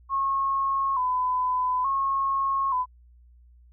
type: tone with vibrato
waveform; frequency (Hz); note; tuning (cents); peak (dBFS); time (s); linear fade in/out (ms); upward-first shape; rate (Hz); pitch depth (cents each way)
sine; 1046.5; C6; 0; -22; 0.09-2.86; 50; square; 0.57; 69
effects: added 60 Hz sine -51 dBFS peak until 3.72 s